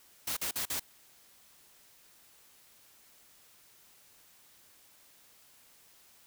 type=noise bursts; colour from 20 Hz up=white; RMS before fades=-34 dBFS; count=4; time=0.27-0.797 s; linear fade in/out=5 ms; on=98 ms; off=45 ms; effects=white hiss -61 dBFS RMS until 6.26 s